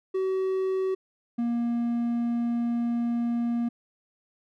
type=tone pair in turn; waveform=triangle; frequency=378.9 / 236.2 Hz; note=F#4 / A#3; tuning=+41 / +23 cents; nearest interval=minor sixth; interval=818 cents; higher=first; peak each=-22 dBFS; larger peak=neither; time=0.14-0.95 / 1.38-3.69 s; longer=second; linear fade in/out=10 ms; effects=none